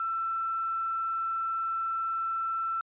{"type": "tone with quantisation", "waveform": "sine", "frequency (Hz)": 1339, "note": "E6", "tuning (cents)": 27, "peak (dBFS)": -28, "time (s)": [0, 2.81], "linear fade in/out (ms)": 2, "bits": 8, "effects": ["resampled to 8000 Hz"]}